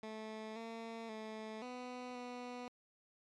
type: tone with pitch steps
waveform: 15% pulse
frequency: 218.1 / 227.7 / 218.1 / 249.3 / 246.4 Hz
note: A3 / A#3 / A3 / B3 / B3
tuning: -15 / -40 / -15 / +16 / -4 cents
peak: -38 dBFS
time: 0.03-2.68 s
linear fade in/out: 2 ms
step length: 530 ms
effects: low-pass 5000 Hz 12 dB/octave + MP3 96 kbps